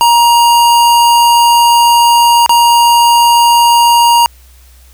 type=tone with dropouts; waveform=square; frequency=943 Hz; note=A#5; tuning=20 cents sharp; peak=-5 dBFS; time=0.01-4.26 s; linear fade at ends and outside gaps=0 ms; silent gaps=2.462-2.494 s; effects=added 63 Hz sine -38 dBFS peak until 4.93 s + white hiss -46 dBFS RMS until 4.93 s